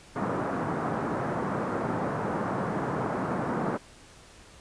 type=band-pass noise; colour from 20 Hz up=pink; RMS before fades=-30 dBFS; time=0.15-3.78 s; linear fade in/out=20 ms; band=130 to 1400 Hz; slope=24 dB/octave; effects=pink hiss -52 dBFS RMS until 4.6 s + resampled to 22050 Hz